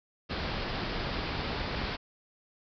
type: low-pass noise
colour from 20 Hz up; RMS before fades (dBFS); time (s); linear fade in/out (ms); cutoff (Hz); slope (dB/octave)
pink; -34; 0.29-1.97; 20; 5100; 96
effects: none